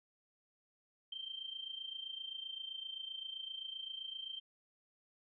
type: tone with amplitude modulation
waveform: sine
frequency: 3136 Hz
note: G7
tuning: in tune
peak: -39 dBFS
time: 1.12-4.4 s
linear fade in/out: 5 ms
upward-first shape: sine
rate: 27.7 Hz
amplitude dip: 75%
effects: none